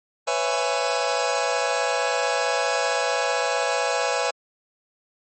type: chord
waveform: sawtooth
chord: C# minor seventh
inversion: third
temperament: just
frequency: 498.9 / 554.4 / 665.2 / 831.5 Hz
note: B4 / C#5 / E5 / G#5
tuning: +17 / 0 / +16 / +2 cents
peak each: -23 dBFS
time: 0.27-4.31 s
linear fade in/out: 10 ms
effects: MP3 32 kbps